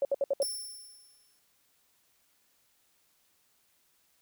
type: tone bursts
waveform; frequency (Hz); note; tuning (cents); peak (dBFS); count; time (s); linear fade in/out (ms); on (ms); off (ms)
sine; 555; C#5; +2; -24; 5; 0.02-0.43; 2; 30; 65
type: tone with exponential decay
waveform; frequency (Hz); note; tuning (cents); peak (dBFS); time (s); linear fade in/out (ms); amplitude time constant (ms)
10% pulse; 5390; E8; +38; -25; 0.42-1.39; 0; 210
effects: white hiss -70 dBFS RMS until 4.21 s